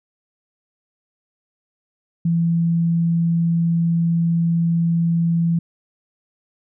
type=tone; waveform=sine; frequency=167.8 Hz; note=E3; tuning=31 cents sharp; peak=-15 dBFS; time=2.25-5.59 s; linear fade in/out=5 ms; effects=none